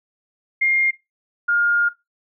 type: tone pair in turn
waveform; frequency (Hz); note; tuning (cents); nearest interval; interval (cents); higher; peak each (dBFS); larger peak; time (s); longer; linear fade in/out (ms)
sine; 2122 / 1416.3; C7 / F6; +24 / +24; perfect fifth; 700; first; -15; neither; 0.61-0.91 / 1.48-1.89; second; 10
effects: noise-tail reverb RT60 0.2 s tail -17 dB re dry